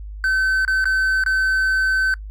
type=tone with dropouts; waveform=triangle; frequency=1532 Hz; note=G6; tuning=40 cents flat; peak=-14 dBFS; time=0.24-2.14 s; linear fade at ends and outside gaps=1 ms; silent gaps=0.65-0.678 / 0.843-0.855 / 1.238-1.262 s; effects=noise-tail reverb RT60 0.1 s tail -23 dB re dry + added 51 Hz sine -30 dBFS peak until 2.3 s